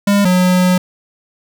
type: tone pair in turn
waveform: square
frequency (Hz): 202 / 181.95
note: G#3 / F#3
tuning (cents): -48 / -29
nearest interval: major second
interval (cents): 181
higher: first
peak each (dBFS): -10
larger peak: neither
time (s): 0.07-0.25 / 0.25-0.78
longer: second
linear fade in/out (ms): 5
effects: none